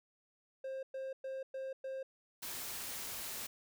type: tone bursts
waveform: triangle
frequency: 531 Hz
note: C5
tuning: 25 cents sharp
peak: -37 dBFS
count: 5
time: 0.64-2.03 s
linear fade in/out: 5 ms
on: 190 ms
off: 110 ms
type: noise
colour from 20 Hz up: white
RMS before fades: -43 dBFS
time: 2.42-3.47 s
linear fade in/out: 10 ms
effects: none